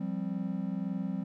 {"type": "chord", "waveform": "triangle", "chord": "F suspended second", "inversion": "none", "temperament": "just", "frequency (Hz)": [174.61, 196.44, 261.9], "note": ["F3", "G3", "C4"], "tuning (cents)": [0, 4, 2], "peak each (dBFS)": [-34, -32, -36], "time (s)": [0, 1.24], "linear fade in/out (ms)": 10, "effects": []}